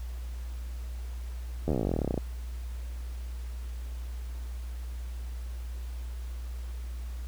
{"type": "slowing click train", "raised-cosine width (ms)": 2, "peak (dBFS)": -15, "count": 24, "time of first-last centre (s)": [1.68, 2.177], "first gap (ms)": 12, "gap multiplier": 1.05, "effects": ["added 60 Hz sine -34 dBFS peak until 7.27 s", "pink hiss -54 dBFS RMS until 7.27 s"]}